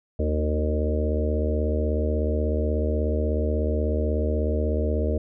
harmonic tone with a mistuned harmonic, 76.4 Hz, D#2, 31 cents flat, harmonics 1 / 3 / 4 / 5 / 6 / 7 / 8, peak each -23 / -31 / -33 / -34 / -30 / -34 / -32 dBFS, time 0.19-5.18 s, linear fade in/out 5 ms, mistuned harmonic 5, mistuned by -29 cents, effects none

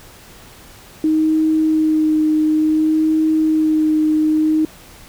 sine tone with vibrato, 311.9 Hz, D#4, 4 cents sharp, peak -12 dBFS, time 1.04-4.65 s, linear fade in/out 2 ms, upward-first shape sine, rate 0.57 Hz, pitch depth 16 cents each way, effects pink hiss -42 dBFS RMS until 5.08 s

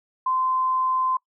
sine tone, 1034 Hz, C6, 21 cents flat, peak -20 dBFS, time 0.26-1.17 s, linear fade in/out 5 ms, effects noise-tail reverb RT60 0.1 s tail -23 dB re dry

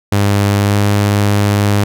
sawtooth tone with pitch glide, 101 to 102.17 Hz, G#2 to G#2, -48 to -28 cents, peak -6 dBFS, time 0.12-1.84 s, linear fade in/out 5 ms, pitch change +20 cents, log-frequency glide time 0.53-0.78 s, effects none

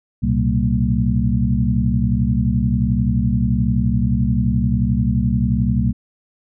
sine tone cluster, 66.3 / 117.4 / 128.9 / 190.4 / 229.3 Hz, C2 / A#2 / C3 / F#3 / A#3, +23 / +13 / -26 / +50 / -28 cents, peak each -21 dBFS, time 0.22-5.93 s, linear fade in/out 20 ms, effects none

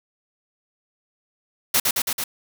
white noise with echo, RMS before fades -18 dBFS, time 1.74-1.8 s, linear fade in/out 5 ms, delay 110 ms, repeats 4, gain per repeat -2 dB, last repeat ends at 2.24 s, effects none

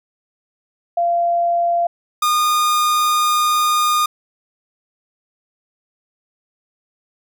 sine / 45% pulse tone pair in turn, 689 / 1221.3 Hz, F5 / D#6, -24 / -33 cents, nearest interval minor seventh, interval 991 cents, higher second, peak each -14 dBFS, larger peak neither, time 0.97-1.87 / 2.22-4.06 s, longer second, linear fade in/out 5 ms, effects none

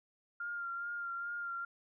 sine tone with vibrato, 1396.9 Hz, F6, in tune, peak -37 dBFS, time 0.4-1.65 s, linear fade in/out 5 ms, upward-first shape sine, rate 2.4 Hz, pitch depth 25 cents each way, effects none

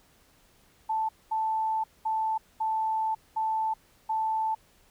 sine tone bursts at uneven times, 880 Hz, A5, in tune, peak -25 dBFS, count 6, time 0.89-1.09 / 1.31-1.84 / 2.05-2.38 / 2.6-3.15 / 3.36-3.74 / 4.09-4.55 s, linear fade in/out 10 ms, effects pink hiss -62 dBFS RMS until 4.9 s

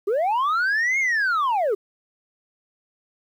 sine linear two-way sweep, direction up then down, 373.6 to 2187 to 373.6 Hz, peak -16 dBFS, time 0.07-1.75 s, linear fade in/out 10 ms, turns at 0.99 s, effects tanh soft clip ceiling -18 dBFS + 9-bit

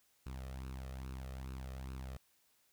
sawtooth tone with flanger, 65.41 Hz, C2, in tune, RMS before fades -45 dBFS, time 0.26-2.17 s, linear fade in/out 5 ms, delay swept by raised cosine 0.74 to 1.63 ms, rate 2.4 Hz, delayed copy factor +0.6, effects white hiss -73 dBFS RMS until 2.72 s

